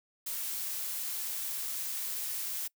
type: noise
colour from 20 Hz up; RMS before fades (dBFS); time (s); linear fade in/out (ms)
blue; -36; 0.26-2.68; 10
effects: noise-tail reverb RT60 0.1 s tail -24 dB re dry